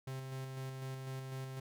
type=tone with tremolo; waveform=45% pulse; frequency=132.2 Hz; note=C3; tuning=18 cents sharp; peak=-40 dBFS; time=0.07-1.6 s; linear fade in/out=5 ms; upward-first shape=square; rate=4 Hz; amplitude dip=30%; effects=none